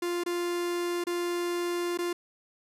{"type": "tone with dropouts", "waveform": "45% pulse", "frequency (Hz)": 349.2, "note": "F4", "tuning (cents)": 0, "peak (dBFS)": -28, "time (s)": [0.02, 2.13], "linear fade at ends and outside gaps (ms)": 5, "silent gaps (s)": [[0.237, 0.261], [1.04, 1.068], [1.975, 1.987]], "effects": ["resampled to 32000 Hz"]}